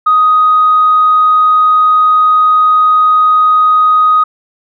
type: tone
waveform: sine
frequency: 1250 Hz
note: D#6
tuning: 8 cents sharp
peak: -4 dBFS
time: 0.06-4.24 s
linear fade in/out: 10 ms
effects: tanh soft clip ceiling 0 dBFS

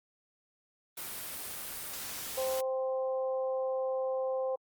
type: noise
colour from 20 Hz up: white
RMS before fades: -40 dBFS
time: 0.97-2.61 s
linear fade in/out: 5 ms
type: harmonic tone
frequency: 261.6 Hz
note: C4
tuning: in tune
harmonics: 2 / 3 / 4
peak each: -30 / -41 / -45 dBFS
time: 2.37-4.56 s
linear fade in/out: 10 ms
effects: Opus 32 kbps

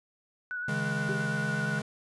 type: tone with vibrato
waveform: sine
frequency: 1472 Hz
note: F#6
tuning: 9 cents flat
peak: -32 dBFS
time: 0.51-1.79 s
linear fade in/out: 0 ms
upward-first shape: square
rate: 8.7 Hz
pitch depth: 19 cents each way
type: chord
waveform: square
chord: C# suspended second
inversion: none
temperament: equal with one note detuned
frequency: 138.59 / 159.48 / 207.7 Hz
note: C#3 / D#3 / G#3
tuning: 0 / +43 / 0 cents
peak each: -35 dBFS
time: 0.68-1.82 s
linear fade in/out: 5 ms
type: tone with exponential decay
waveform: sine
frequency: 393.2 Hz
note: G4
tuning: 5 cents sharp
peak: -29 dBFS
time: 1.09-1.38 s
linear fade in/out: 0 ms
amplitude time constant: 63 ms
effects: resampled to 24000 Hz

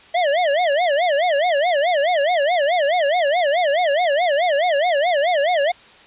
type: tone with vibrato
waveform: square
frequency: 637 Hz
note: D#5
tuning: 41 cents sharp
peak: -16 dBFS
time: 0.14-5.72 s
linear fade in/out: 10 ms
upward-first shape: sine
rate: 4.7 Hz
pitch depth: 240 cents each way
effects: white hiss -46 dBFS RMS until 6.06 s + resampled to 8000 Hz

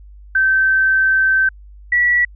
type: tone pair in turn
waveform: sine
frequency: 1548 / 1942.5 Hz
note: G6 / B6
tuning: -22 / -29 cents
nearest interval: major third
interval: 393 cents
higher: second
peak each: -11 dBFS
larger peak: neither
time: 0.35-1.49 / 1.92-2.25 s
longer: first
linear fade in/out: 5 ms
effects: added 50 Hz sine -37 dBFS peak until 2.35 s

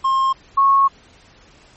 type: tone pair in turn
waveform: triangle / sine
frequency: 1067 / 1097 Hz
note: C6 / C#6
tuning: +34 / -18 cents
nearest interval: unison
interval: 48 cents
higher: second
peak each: -12 / -10 dBFS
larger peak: second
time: 0.04-0.33 / 0.57-0.88 s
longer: second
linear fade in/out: 10 ms
effects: pink hiss -49 dBFS RMS until 1.76 s + MP3 32 kbps

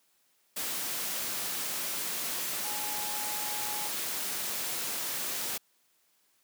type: tone in noise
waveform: sine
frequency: 840 Hz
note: G#5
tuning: 19 cents sharp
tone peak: -40 dBFS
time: 2.64-3.88 s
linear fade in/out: 10 ms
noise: white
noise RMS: -34 dBFS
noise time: 0.56-5.58 s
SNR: -9 dB
effects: white hiss -70 dBFS RMS until 6.43 s + high-pass 150 Hz 12 dB/octave

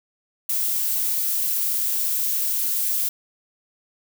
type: noise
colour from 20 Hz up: violet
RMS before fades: -23 dBFS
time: 0.49-3.09 s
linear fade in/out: 5 ms
effects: none

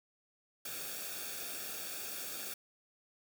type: noise with comb filter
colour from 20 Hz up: white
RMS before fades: -42 dBFS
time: 0.65-2.54 s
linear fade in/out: 5 ms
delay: 0.99 ms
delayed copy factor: -0.7
effects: none

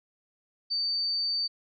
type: tone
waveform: sine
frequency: 4589 Hz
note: D8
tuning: 41 cents flat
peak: -26 dBFS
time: 0.7-1.48 s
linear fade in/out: 20 ms
effects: none

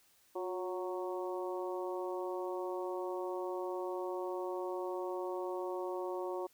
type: harmonic tone with a mistuned harmonic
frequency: 184.7 Hz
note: F#3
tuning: 3 cents flat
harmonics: 2 / 3 / 4 / 5 / 6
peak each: -38 / -42 / -46 / -45 / -48 dBFS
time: 0.35-6.47 s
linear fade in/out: 10 ms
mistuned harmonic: 2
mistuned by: -38 cents
effects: white hiss -68 dBFS RMS until 6.53 s

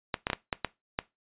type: clicks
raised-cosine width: 0.3 ms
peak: -11 dBFS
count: 7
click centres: 0.142 / 0.269 / 0.301 / 0.332 / 0.528 / 0.647 / 0.989 s
effects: noise-tail reverb RT60 0.2 s tail -19 dB re dry + resampled to 8000 Hz

